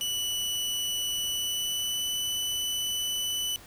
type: tone with pitch glide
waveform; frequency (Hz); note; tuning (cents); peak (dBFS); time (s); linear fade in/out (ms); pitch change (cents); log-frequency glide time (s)
sawtooth; 2960 to 2984; F#7 to F#7; 0 to +14; -25; 0.01-3.56; 0; +14; 1.14-2.05
effects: pink hiss -50 dBFS RMS until 3.66 s